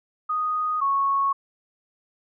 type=tone pair in turn; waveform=sine; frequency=1242 / 1103.4 Hz; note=D#6 / C#6; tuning=-3 / -8 cents; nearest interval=major second; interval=205 cents; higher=first; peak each=-22 / -19 dBFS; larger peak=second; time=0.29-0.81 / 0.81-1.33 s; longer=neither; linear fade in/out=10 ms; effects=none